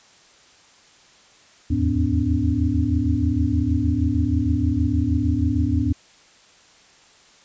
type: tone cluster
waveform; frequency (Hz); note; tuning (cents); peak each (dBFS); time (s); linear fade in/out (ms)
sine; 78.5 / 84.9 / 107.7 / 252.9 / 289.9; D#2 / F2 / A2 / B3 / D4; +16 / -48 / -37 / +41 / -22; -24; 1.7-5.93; 10
effects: white hiss -52 dBFS RMS until 7.44 s + resampled to 16000 Hz